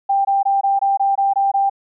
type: tone bursts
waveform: sine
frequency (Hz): 790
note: G5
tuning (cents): +13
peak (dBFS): -13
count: 9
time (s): 0.09-1.698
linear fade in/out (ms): 10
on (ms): 160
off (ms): 21
effects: none